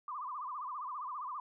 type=tone with vibrato; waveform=sine; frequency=1100 Hz; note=C#6; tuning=14 cents flat; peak=-38 dBFS; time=0.08-1.4 s; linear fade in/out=2 ms; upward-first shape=sine; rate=15 Hz; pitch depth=190 cents each way; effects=none